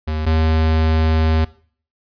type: tone pair in turn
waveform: square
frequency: 77.78 / 79.51 Hz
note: D#2 / D#2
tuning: 0 / +38 cents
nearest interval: unison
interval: 38 cents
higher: second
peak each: -20 / -14 dBFS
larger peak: second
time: 0.07-0.26 / 0.26-1.45 s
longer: second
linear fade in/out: 10 ms
effects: noise-tail reverb RT60 0.5 s tail -20 dB re dry + resampled to 11025 Hz